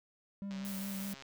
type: tone with vibrato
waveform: triangle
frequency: 196 Hz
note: G3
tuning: in tune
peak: -36 dBFS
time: 0.42-1.14 s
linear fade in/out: 0 ms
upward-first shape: sine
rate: 4.9 Hz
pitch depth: 30 cents each way
type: click train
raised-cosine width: 0.2 ms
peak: -33 dBFS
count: 98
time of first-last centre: 0.51-1.223 s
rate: 136 Hz
type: noise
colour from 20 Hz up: blue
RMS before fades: -46 dBFS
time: 0.65-1.13 s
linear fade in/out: 0 ms
effects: none